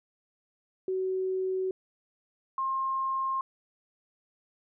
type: tone pair in turn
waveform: sine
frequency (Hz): 375.7 / 1064.9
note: F#4 / C6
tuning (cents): +26 / +30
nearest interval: octave + tritone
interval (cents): 1804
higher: second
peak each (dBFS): -27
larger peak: neither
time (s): 0.88-1.71 / 2.58-3.41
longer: neither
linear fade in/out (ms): 2
effects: none